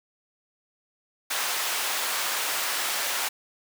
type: high-pass noise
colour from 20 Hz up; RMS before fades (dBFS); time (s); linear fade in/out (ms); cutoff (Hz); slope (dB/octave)
pink; -28; 1.3-3.29; 10; 930; 12
effects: none